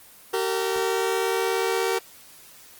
sawtooth tone pair together, 383.2 / 459.9 Hz, G4 / A#4, -39 / -23 cents, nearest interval minor third, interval 316 cents, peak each -21 dBFS, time 0.33-1.99 s, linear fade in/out 10 ms, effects white hiss -49 dBFS RMS until 2.79 s + Opus 24 kbps

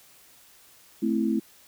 sine chord, A minor, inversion none, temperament equal, 220 / 261.6 / 329.6 Hz, A3 / C4 / E4, 0 / 0 / 0 cents, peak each -25 / -28 / -27 dBFS, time 1.02-1.4 s, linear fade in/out 10 ms, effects white hiss -55 dBFS RMS until 1.67 s

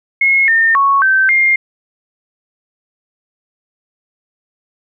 sine tone with pitch steps, 2167 / 1816 / 1107 / 1550 / 2118 Hz, C#7 / A#6 / C#6 / G6 / C7, -40 / -46 / -3 / -20 / +21 cents, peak -8 dBFS, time 0.21-1.56 s, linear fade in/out 5 ms, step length 270 ms, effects none

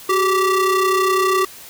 square ring-modulated tone, 392 Hz, G4, in tune, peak -12 dBFS, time 0.09-1.45 s, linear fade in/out 5 ms, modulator 768 Hz, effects white hiss -39 dBFS RMS until 1.69 s

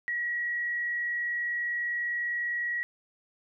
sine tone with frequency modulation, 1915 Hz, A#6, 46 cents sharp, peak -28 dBFS, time 0.08-2.83 s, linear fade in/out 0 ms, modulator 40.1 Hz, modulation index 0.55, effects none

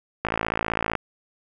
click train, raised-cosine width 0.5 ms, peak -8 dBFS, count 40, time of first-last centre 0.25-0.953 s, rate 55.5 Hz, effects none

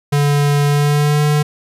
square tone with pitch glide, 144.4 to 148.72 Hz, D3 to D3, -29 to +22 cents, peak -12 dBFS, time 0.12-1.43 s, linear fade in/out 10 ms, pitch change +51 cents, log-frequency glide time 0.66-1.23 s, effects resampled to 32000 Hz

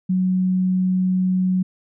sine tone, 185 Hz, F#3, in tune, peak -16 dBFS, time 0.09-1.63 s, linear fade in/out 10 ms, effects none

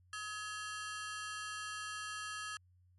sawtooth ring-modulated tone, 1480 Hz, F#6, in tune, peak -34 dBFS, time 0.13-2.57 s, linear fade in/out 2 ms, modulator 207 Hz, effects added 90 Hz sine -64 dBFS peak until 2.98 s + MP3 48 kbps

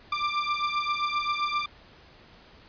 sawtooth beating tone pair, 1180 / 1187.6 Hz, D6 / D6, +8 / +19 cents, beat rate 7.6 Hz, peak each -25 dBFS, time 0.12-1.66 s, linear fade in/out 5 ms, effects pink hiss -53 dBFS RMS until 2.68 s + resampled to 11025 Hz

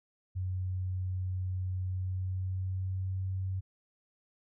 sine tone with pitch glide, 92.5 to 94.44 Hz, F#2 to F#2, 0 to +36 cents, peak -31 dBFS, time 0.35-3.61 s, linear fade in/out 20 ms, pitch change +36 cents, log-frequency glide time 1.83-3.24 s, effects none

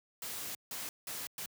white noise bursts at uneven times, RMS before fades -41 dBFS, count 4, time 0.22-0.55 / 0.71-0.89 / 1.07-1.27 / 1.38-1.46 s, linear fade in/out 2 ms, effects high-pass 80 Hz 12 dB/octave

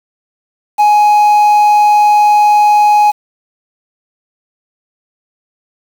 triangle tone with quantisation, 836 Hz, G#5, 11 cents sharp, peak -3 dBFS, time 0.78-3.12 s, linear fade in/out 20 ms, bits 5, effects none

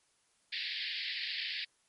white band-pass noise, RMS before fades -38 dBFS, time 0.52-1.65 s, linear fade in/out 10 ms, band 1700 to 4800 Hz, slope 96 dB/octave, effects white hiss -72 dBFS RMS until 1.88 s + MP3 48 kbps

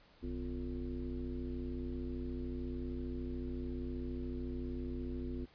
sine tone with frequency modulation, 158.3 Hz, D#3, 30 cents sharp, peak -37 dBFS, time 0.22-5.46 s, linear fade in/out 20 ms, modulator 94.4 Hz, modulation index 2.1, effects pink hiss -64 dBFS RMS until 5.54 s + resampled to 11025 Hz

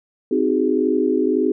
sine chord, Ab dominant seventh, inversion first, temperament just, 259.6 / 311.5 / 373.8 / 415.3 Hz, C4 / Eb4 / Gb4 / Ab4, -13 / +2 / +18 / 0 cents, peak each -21 dBFS, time 0.31-1.52 s, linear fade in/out 5 ms, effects none

